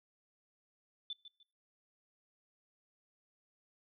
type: tone with echo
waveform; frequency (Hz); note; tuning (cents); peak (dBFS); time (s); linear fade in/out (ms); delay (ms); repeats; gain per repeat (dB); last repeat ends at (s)
sine; 3520; A7; 0; -38; 1.1-1.13; 2; 150; 2; -11; 1.43
effects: noise-tail reverb RT60 0.4 s tail -24 dB re dry